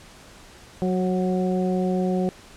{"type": "harmonic tone with a mistuned harmonic", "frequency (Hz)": 184.5, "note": "F#3", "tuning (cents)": -5, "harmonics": [1, 2, 3, 4], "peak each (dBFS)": [-22, -26, -30, -32], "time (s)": [0.82, 2.29], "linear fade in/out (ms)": 0, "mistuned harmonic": 3, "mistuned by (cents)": -23, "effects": ["pink hiss -47 dBFS RMS until 2.56 s", "low-pass 9000 Hz 12 dB/octave"]}